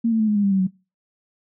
sine tone with pitch steps, 230.2 / 223.4 / 216.8 / 210.4 / 204.1 / 198.1 / 192.24 / 186.55 Hz, A#3 / A3 / A3 / G#3 / G#3 / G3 / G3 / F#3, -22 / +27 / -25 / +23 / -30 / +18 / -34 / +14 cents, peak -16 dBFS, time 0.04-0.672 s, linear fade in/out 10 ms, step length 79 ms, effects noise-tail reverb RT60 0.3 s tail -23 dB re dry

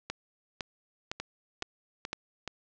two click trains, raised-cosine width 0.2 ms, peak -18 / -16 dBFS, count 4 / 5, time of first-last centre 1.2-2.477 / 0.1-2.13 s, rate 2.35 / 1.97 Hz, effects low-pass 7000 Hz 12 dB/octave

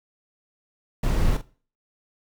brown noise with echo, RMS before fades -21 dBFS, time 1.03-1.37 s, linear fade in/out 5 ms, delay 45 ms, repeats 1, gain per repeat -11 dB, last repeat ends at 1.415 s, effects noise-tail reverb RT60 0.4 s tail -19 dB re dry

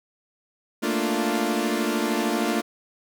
sawtooth chord, Bb major seventh, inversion third, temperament equal, 220 / 233.1 / 293.7 / 349.2 Hz, A3 / Bb3 / D4 / F4, 0 / 0 / 0 / 0 cents, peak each -24 dBFS, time 0.82-2.62 s, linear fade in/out 20 ms, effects none

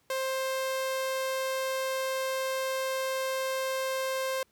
sawtooth tone, 527 Hz, C5, 12 cents sharp, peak -25 dBFS, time 0.1-4.43 s, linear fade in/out 2 ms, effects pink hiss -69 dBFS RMS until 4.51 s + high-pass 60 Hz 12 dB/octave

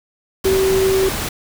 sine tone in noise, 382.6 Hz, G4, 42 cents flat, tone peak -13 dBFS, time 0.45-1.09 s, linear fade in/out 5 ms, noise pink, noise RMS -23 dBFS, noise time 0.44-1.29 s, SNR +7 dB, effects none

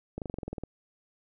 slowing click train, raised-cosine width 2 ms, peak -22 dBFS, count 11, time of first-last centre 0.18-0.636 s, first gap 38 ms, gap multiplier 1.04, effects none

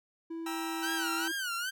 triangle tone, 329.6 Hz, E4, in tune, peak -34 dBFS, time 0.3-1.32 s, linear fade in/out 10 ms
sawtooth chord, E diminished, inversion first, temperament just, 791.1 / 949.3 / 1318.5 Hz, G5 / Bb5 / E6, +16 / +31 / 0 cents, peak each -37 dBFS, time 0.46-1.28 s, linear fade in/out 5 ms
sawtooth tone with vibrato, 1489 Hz, F#6, 11 cents sharp, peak -29 dBFS, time 0.82-1.71 s, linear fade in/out 20 ms, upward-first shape sine, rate 2.4 Hz, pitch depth 150 cents each way
effects none

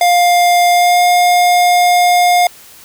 square tone with pitch glide, 704 to 710.9 Hz, F5 to F5, +14 to +31 cents, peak -8 dBFS, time 0.01-2.47 s, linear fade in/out 2 ms, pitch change +17 cents, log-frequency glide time 0.7-1.02 s, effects white hiss -39 dBFS RMS until 2.84 s

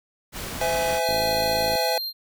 pink noise, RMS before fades -33 dBFS, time 0.32-1.01 s, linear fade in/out 50 ms
square chord, C augmented, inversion none, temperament equal with one note detuned, 510.1 / 659.3 / 830.6 Hz, C5 / E5 / G#5, -44 / 0 / 0 cents, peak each -27 dBFS, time 0.61-1.98 s, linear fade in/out 2 ms
square tone, 4186 Hz, C8, in tune, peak -28 dBFS, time 1.02-2.13 s, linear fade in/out 50 ms
click train, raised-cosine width 2 ms, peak -20 dBFS, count 37, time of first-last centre 1.09-1.754 s, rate 54.2 Hz
effects none

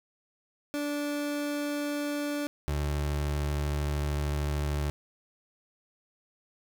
30% pulse tone pair in turn, 291.3 / 73.2 Hz, D4 / D2, -14 / -5 cents, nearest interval 2 octaves, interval 2391 cents, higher first, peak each -27 / -25 dBFS, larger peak second, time 0.74-2.47 / 2.68-4.9 s, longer second, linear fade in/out 0 ms, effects none

